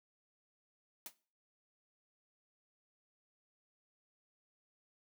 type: noise with exponential decay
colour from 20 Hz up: white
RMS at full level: -42 dBFS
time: 1.06-1.14 s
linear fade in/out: 1 ms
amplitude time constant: 17 ms
effects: noise-tail reverb RT60 0.4 s tail -19 dB re dry + high-pass 200 Hz 12 dB/octave